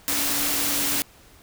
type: tone in noise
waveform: sine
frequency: 285.5 Hz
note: D4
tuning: 49 cents flat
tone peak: -34 dBFS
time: 0.08-1.02 s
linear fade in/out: 0 ms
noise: white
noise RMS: -24 dBFS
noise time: 0.08-1.02 s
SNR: -13 dB
effects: pink hiss -52 dBFS RMS until 1.42 s